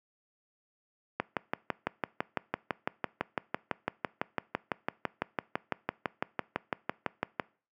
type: click train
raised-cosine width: 0.5 ms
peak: -13 dBFS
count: 38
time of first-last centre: 1.2-7.398 s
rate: 5.97 Hz
effects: noise-tail reverb RT60 0.4 s tail -23 dB re dry + high-pass 150 Hz 12 dB/octave